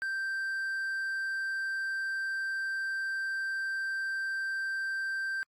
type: tone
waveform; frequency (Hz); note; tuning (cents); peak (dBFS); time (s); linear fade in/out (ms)
triangle; 1568; G6; 0; -29; 0.02-5.43; 0
effects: AAC 64 kbps